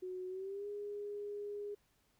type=tone with pitch glide; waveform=sine; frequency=368.2 to 410.9 Hz; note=F#4 to G#4; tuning=-8 to -18 cents; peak=-40 dBFS; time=0.02-1.75 s; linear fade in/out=10 ms; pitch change=+190 cents; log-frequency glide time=0.28-0.67 s; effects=pink hiss -75 dBFS RMS until 2.19 s